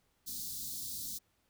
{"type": "band-stop noise", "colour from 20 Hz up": "white", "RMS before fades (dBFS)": -41, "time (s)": [0.26, 1.19], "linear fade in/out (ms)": 20, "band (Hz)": [310, 3800], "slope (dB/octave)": 48, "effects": ["pink hiss -75 dBFS RMS until 1.49 s"]}